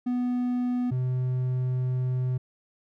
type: tone pair in turn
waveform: triangle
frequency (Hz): 246.9 / 127.29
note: B3 / C3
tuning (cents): 0 / -47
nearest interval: major seventh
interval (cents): 1147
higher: first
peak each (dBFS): -22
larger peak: neither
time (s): 0.06-0.91 / 0.91-2.38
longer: second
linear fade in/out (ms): 10
effects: none